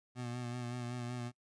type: tone with vibrato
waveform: 25% pulse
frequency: 122.1 Hz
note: B2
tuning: 19 cents flat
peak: -35 dBFS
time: 0.15-1.32 s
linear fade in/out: 50 ms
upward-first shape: sine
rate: 5.3 Hz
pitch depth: 34 cents each way
effects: noise-tail reverb RT60 0.1 s tail -21 dB re dry + resampled to 22050 Hz